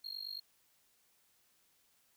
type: tone with amplitude modulation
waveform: triangle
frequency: 4246 Hz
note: C8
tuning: 25 cents sharp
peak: -36 dBFS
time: 0.04-0.4 s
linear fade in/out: 10 ms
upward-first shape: sine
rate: 48.9 Hz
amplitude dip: 95%
effects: white hiss -72 dBFS RMS until 2.16 s